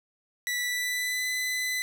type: tone with pitch glide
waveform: sawtooth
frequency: 1964 to 2008 Hz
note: B6 to B6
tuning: -10 to +28 cents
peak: -24 dBFS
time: 0.47-1.82 s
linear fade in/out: 0 ms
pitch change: +38 cents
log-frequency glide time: 0.62-1.27 s
effects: none